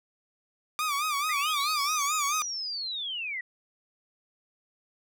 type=tone with vibrato; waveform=sawtooth; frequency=1188 Hz; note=D6; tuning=20 cents sharp; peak=-23 dBFS; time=0.79-2.42 s; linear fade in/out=0 ms; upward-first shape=sine; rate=4.6 Hz; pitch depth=110 cents each way
type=linear two-way sweep; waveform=sine; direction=up then down; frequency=1900 to 7100 to 1900 Hz; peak=-31 dBFS; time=1.29-3.41 s; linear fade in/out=5 ms; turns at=2.14 s
effects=none